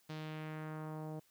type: tone with low-pass filter sweep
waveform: sawtooth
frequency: 155.56 Hz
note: D#3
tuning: in tune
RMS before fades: -44 dBFS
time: 0.09-1.2 s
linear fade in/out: 10 ms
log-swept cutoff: 4500 to 650 Hz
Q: 1.5
effects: white hiss -71 dBFS RMS until 1.3 s

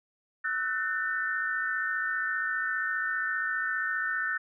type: tone cluster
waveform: sine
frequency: 1311 / 1493 / 1548 / 1801 Hz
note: E6 / F#6 / G6 / A6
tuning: -10 / +15 / -22 / +40 cents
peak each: -37 / -31 / -39 / -31 dBFS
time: 0.44-4.38 s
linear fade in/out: 10 ms
effects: none

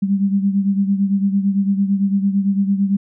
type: beating tone pair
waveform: sine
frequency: 196 / 204.9 Hz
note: G3 / G#3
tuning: 0 / -23 cents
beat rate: 8.9 Hz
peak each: -15 / -21 dBFS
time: 0.02-2.97 s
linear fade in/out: 10 ms
effects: none

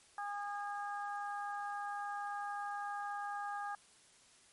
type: harmonic tone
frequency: 408.2 Hz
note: G#4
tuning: 30 cents flat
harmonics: 2 / 3 / 4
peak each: -40 / -44 / -46 dBFS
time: 0.18-3.75 s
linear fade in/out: 2 ms
effects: white hiss -64 dBFS RMS until 4.52 s + MP3 48 kbps

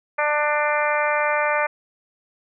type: harmonic tone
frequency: 297.4 Hz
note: D4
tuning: 22 cents sharp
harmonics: 2 / 3 / 4 / 5 / 6 / 7 / 8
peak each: -23 / -25 / -26 / -27 / -28 / -28 / -29 dBFS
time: 0.18-1.67 s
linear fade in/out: 10 ms
effects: none

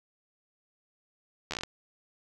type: slowing click train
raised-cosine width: 0.2 ms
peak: -16 dBFS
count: 8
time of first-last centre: 1.51-1.635 s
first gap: 12 ms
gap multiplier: 1.13
effects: none

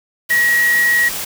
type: tone in noise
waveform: sine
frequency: 1906 Hz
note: A#6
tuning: 38 cents sharp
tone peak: -11 dBFS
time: 0.3-1.09 s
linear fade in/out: 10 ms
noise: white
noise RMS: -24 dBFS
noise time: 0.29-1.25 s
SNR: +10 dB
effects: none

